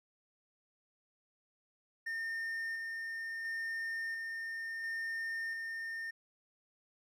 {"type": "tone with tremolo", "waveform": "triangle", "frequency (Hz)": 1818, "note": "A#6", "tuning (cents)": -44, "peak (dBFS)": -34, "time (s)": [2.06, 6.11], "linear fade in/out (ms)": 10, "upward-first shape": "square", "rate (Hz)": 0.72, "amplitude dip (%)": 25, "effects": []}